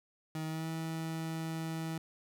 30% pulse tone with pitch glide, 157.9 to 161.87 Hz, D#3 to E3, +26 to -31 cents, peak -33 dBFS, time 0.35-1.98 s, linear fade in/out 2 ms, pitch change +43 cents, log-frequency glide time 0.46-0.68 s, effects none

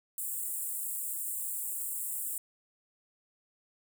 pink high-pass noise, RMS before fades -36 dBFS, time 0.18-2.38 s, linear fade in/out 2 ms, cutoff 7600 Hz, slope 96 dB/octave, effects none

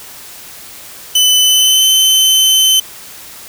sawtooth tone with pitch glide, 3013 to 3064 Hz, F#7 to G7, +31 to -40 cents, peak -4 dBFS, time 1.15-2.8 s, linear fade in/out 5 ms, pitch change +29 cents, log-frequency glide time 1.4-1.88 s, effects white hiss -33 dBFS RMS until 3.48 s

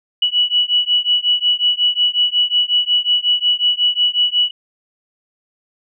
sine beating tone pair, 2940 / 2945.5 Hz, F#7 / F#7, -12 / -8 cents, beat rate 5.5 Hz, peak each -16 dBFS, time 0.22-4.51 s, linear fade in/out 5 ms, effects none

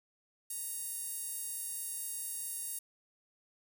sawtooth tone with high-pass filter, 932.3 Hz, A#5, in tune, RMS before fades -40 dBFS, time 0.5-2.79 s, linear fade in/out 5 ms, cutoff 9800 Hz, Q 2.2, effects none

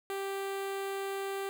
sawtooth tone with notch filter, 392 Hz, G4, in tune, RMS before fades -36 dBFS, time 0.1-1.49 s, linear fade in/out 0 ms, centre 5500 Hz, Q 1.7, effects 11-bit

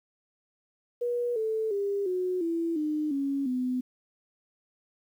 sine tone with pitch steps, 482.6 / 440 / 401.2 / 365.7 / 333.5 / 304 / 277.2 / 252.7 Hz, B4 / A4 / G4 / F#4 / E4 / D#4 / C#4 / B3, -40 / 0 / +40 / -20 / +20 / -40 / 0 / +40 cents, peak -26 dBFS, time 1.01-3.81 s, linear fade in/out 10 ms, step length 350 ms, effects 10-bit

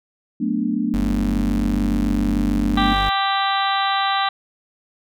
sine chord, B minor seventh, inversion second, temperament equal, 185 / 220 / 246.9 / 293.7 Hz, F#3 / A3 / B3 / D4, 0 / 0 / 0 / 0 cents, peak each -28 / -22 / -24 / -24 dBFS, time 0.4-2.94 s, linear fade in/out 10 ms
40% pulse tone, 49 Hz, G1, in tune, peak -21 dBFS, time 0.94-3.09 s, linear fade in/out 0 ms
harmonic tone, 392 Hz, G4, in tune, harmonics 2 / 3 / 4 / 5 / 6 / 7 / 8 / 9 / 10, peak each -21 / -22 / -28 / -29 / -37 / -34 / -31 / -31 / -27 dBFS, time 2.77-4.29 s, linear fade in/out 5 ms
effects none

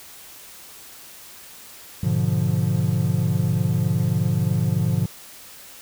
triangle chord, G# diminished seventh, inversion none, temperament equal, 103.83 / 123.47 / 146.83 / 174.61 Hz, G#2 / B2 / D3 / F3, 0 / 0 / 0 / 0 cents, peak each -22 dBFS, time 2.03-5.06 s, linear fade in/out 5 ms, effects white hiss -43 dBFS RMS until 5.81 s

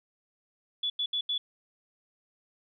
sine tone bursts at uneven times, 3431 Hz, A7, 44 cents flat, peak -27 dBFS, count 4, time 0.83-0.9 / 0.99-1.06 / 1.13-1.21 / 1.29-1.38 s, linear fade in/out 5 ms, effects none

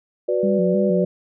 sine chord, B minor, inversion second, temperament equal, 370 / 493.9 / 587.3 Hz, F#4 / B4 / D5, 0 / 0 / 0 cents, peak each -22 dBFS, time 0.28-1.05 s, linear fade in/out 10 ms
sine tone with vibrato, 189.5 Hz, F#3, 42 cents sharp, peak -19 dBFS, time 0.43-1.05 s, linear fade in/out 5 ms, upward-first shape square, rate 3.2 Hz, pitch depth 81 cents each way
effects none

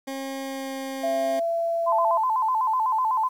20% pulse tone with pitch glide, 270 to 268.1 Hz, C#4 to C4, -45 to +42 cents, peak -25 dBFS, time 0.07-1.4 s, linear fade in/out 10 ms, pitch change -13 cents, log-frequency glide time 0.42-0.73 s
sine tone, 672 Hz, E5, 33 cents sharp, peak -22 dBFS, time 1.03-2.18 s, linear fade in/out 10 ms
sine tone with vibrato, 949 Hz, A#5, 31 cents sharp, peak -20 dBFS, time 1.86-3.29 s, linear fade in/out 20 ms, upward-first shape square, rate 8 Hz, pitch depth 130 cents each way
effects 9-bit

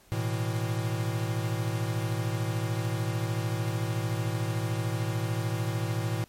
square chord, A suspended second, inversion none, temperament equal with one note detuned, 110 / 123.47 / 161.98 Hz, A2 / B2 / E3, 0 / 0 / -30 cents, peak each -30 / -34 / -36 dBFS, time 0.12-6.24 s, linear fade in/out 0 ms, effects pink hiss -59 dBFS RMS until 6.28 s + MP3 64 kbps

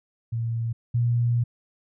sine tone pair in turn, 115.4 / 119.19 Hz, A#2 / A#2, -17 / +39 cents, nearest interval minor second, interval 56 cents, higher second, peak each -24 / -19 dBFS, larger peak second, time 0.32-0.73 / 0.94-1.44 s, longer second, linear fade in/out 10 ms, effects none

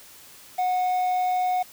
triangle tone with quantisation, 732 Hz, F#5, 19 cents flat, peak -19 dBFS, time 0.58-1.63 s, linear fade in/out 10 ms, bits 7, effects white hiss -48 dBFS RMS until 1.72 s

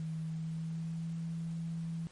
sine tone with pitch glide, 160 to 165.16 Hz, D#3 to E3, +49 to +4 cents, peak -35 dBFS, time 0-2.07 s, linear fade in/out 0 ms, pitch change +55 cents, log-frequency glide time 0.22-1.12 s, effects pink hiss -60 dBFS RMS until 2.11 s + MP3 48 kbps

